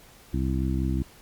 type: harmonic tone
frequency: 65.41 Hz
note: C2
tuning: in tune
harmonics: 1 / 2 / 3 / 4 / 5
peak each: -26 / -29 / -31 / -32 / -33 dBFS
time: 0.33-1.03 s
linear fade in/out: 10 ms
effects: pink hiss -52 dBFS RMS until 1.21 s + MP3 96 kbps